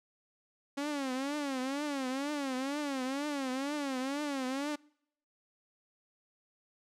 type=tone with vibrato; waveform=sawtooth; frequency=275.7 Hz; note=C#4; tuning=9 cents flat; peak=-29 dBFS; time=0.77-4.76 s; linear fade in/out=10 ms; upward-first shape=triangle; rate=2.1 Hz; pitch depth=160 cents each way; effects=noise-tail reverb RT60 0.7 s tail -25 dB re dry + low-pass 9000 Hz 12 dB/octave